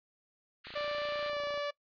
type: band-pass noise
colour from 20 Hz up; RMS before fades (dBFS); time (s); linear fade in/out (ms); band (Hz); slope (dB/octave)
white; -49; 0.64-1.3; 10; 1200 to 4500; 96
type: click train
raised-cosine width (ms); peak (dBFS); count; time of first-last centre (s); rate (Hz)
1; -36; 27; 0.67-1.576; 28.7
type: tone with pitch glide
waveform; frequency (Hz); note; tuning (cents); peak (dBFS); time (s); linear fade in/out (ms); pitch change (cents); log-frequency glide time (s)
sawtooth; 587.3 to 579.5; D5 to D5; 0 to -23; -29; 0.75-1.71; 10; -23; 1.3-1.4
effects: noise-tail reverb RT60 0.1 s tail -22 dB re dry + resampled to 11025 Hz